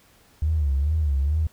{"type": "tone with vibrato", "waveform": "triangle", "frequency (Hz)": 73.42, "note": "D2", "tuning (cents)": 0, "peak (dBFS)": -15, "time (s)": [0.42, 1.47], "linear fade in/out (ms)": 5, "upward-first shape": "sine", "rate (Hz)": 2.3, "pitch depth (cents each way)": 140, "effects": ["tanh soft clip ceiling -17 dBFS", "pink hiss -57 dBFS RMS until 1.52 s"]}